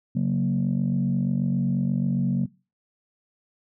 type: chord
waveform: sine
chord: F# major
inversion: second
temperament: equal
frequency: 138.59 / 185 / 233.1 Hz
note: C#3 / F#3 / A#3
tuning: 0 / 0 / 0 cents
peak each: -24 / -23 / -25 dBFS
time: 0.15-2.46 s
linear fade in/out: 10 ms
effects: noise-tail reverb RT60 0.3 s tail -21 dB re dry + tanh soft clip ceiling -15 dBFS